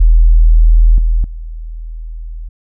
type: tone with level steps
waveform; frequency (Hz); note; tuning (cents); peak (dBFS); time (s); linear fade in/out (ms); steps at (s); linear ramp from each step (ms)
sine; 40.5; E1; -30; -3 / -8 / -22; 0-2.49; 10; 0.98 / 1.24; 2
effects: none

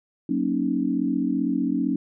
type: chord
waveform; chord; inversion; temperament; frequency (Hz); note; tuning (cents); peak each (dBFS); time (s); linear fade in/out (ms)
sine; D# minor seventh; first; equal with one note detuned; 185 / 233.1 / 275.6 / 311.1; F#3 / A#3 / C#4 / D#4; 0 / 0 / -10 / 0; -29 / -27 / -24 / -28; 0.29-1.96; 5
effects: none

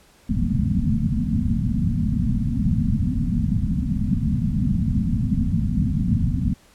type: low-pass noise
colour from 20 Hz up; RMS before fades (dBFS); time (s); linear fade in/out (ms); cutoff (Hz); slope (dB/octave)
white; -21; 0.29-6.54; 10; 250; 96
effects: pink hiss -54 dBFS RMS until 6.74 s + low-pass 12000 Hz 12 dB/octave

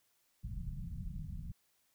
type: low-pass noise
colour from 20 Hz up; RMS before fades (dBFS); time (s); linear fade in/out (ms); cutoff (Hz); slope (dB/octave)
pink; -42; 0.43-1.52; 5; 190; 48
effects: white hiss -75 dBFS RMS until 1.94 s

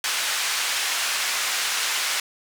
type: band-pass noise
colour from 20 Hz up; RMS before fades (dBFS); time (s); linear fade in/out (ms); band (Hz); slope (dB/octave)
pink; -25; 0.04-2.2; 2; 1500 to 9100; 12
effects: none

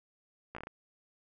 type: slowing click train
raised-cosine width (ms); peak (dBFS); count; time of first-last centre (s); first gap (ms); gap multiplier
0.5; -27; 6; 0.55-0.671; 15; 1.24
effects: none

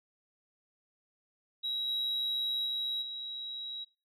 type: tone with level steps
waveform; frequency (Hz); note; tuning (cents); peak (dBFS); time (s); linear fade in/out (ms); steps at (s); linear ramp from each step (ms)
sine; 3858; B7; -41; -30 / -28 / -30 / -37; 1.63-3.85; 20; 1.87 / 2.65 / 3.01; 20
effects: noise-tail reverb RT60 0.3 s tail -17 dB re dry + tanh soft clip ceiling -28 dBFS

